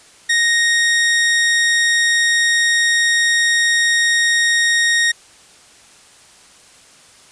sawtooth tone, 1864.7 Hz, A#6, in tune, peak -9 dBFS, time 0.29-5.12 s, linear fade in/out 10 ms, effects white hiss -46 dBFS RMS until 7.31 s + resampled to 22050 Hz

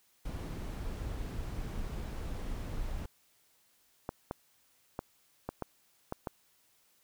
brown noise, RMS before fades -38 dBFS, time 0.25-3.06 s, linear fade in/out 5 ms
clicks, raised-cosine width 1 ms, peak -21 dBFS, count 7, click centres 4.091 / 4.311 / 4.991 / 5.49 / 5.623 / 6.124 / 6.272 s
effects white hiss -69 dBFS RMS until 7.03 s

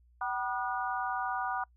harmonic tone with a mistuned harmonic, 242.6 Hz, B3, 31 cents flat, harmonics 3 / 4 / 5 / 6, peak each -35 / -36 / -37 / -38 dBFS, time 0.21-1.64 s, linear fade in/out 5 ms, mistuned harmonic 3, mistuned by +76 cents, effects noise-tail reverb RT60 0.1 s tail -26 dB re dry + added 60 Hz sine -60 dBFS peak until 1.76 s

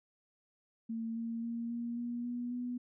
sine tone with pitch steps, 226.8 / 229.8 / 232.9 / 236 / 239.2 / 242.4 / 245.6 Hz, A#3 / A#3 / A#3 / A#3 / A#3 / B3 / B3, -47 / -25 / -1 / +22 / +45 / -32 / -9 cents, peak -35 dBFS, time 0.89-2.78 s, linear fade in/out 10 ms, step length 270 ms, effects none

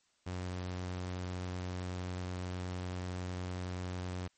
sawtooth tone, 90.8 Hz, F#2, 32 cents flat, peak -33 dBFS, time 0.26-4.28 s, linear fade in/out 10 ms, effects white hiss -73 dBFS RMS until 4.37 s + MP3 32 kbps

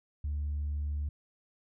sine tone, 73.4 Hz, D2, in tune, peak -29 dBFS, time 0.24-1.09 s, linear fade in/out 5 ms, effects tanh soft clip ceiling -28 dBFS

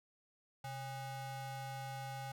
square ring-modulated tone, 340.9 Hz, F4, 42 cents flat, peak -40 dBFS, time 0.64-2.32 s, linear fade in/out 5 ms, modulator 471 Hz, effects none

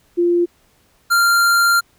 sine / square tone pair in turn, 347.4 / 1389.6 Hz, F4 / F6, -9 / -9 cents, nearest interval 2 octaves, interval 2400 cents, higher second, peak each -12 dBFS, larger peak neither, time 0.17-0.46 / 1.1-1.81 s, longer second, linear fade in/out 20 ms, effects pink hiss -57 dBFS RMS until 1.98 s

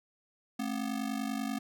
square ring-modulated tone, 243.6 Hz, B3, 24 cents flat, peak -30 dBFS, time 0.59-1.59 s, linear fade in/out 5 ms, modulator 25.1 Hz, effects none

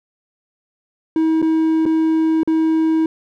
triangle tone with dropouts, 320 Hz, D#4, 49 cents sharp, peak -11 dBFS, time 1.16-3.06 s, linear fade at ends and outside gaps 2 ms, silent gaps 1.418-1.425 / 1.855-1.861 / 2.433-2.475 s, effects none

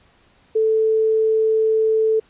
sine tone, 440 Hz, A4, in tune, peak -14 dBFS, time 0.55-2.2 s, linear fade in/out 10 ms, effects pink hiss -56 dBFS RMS until 2.29 s + resampled to 8000 Hz

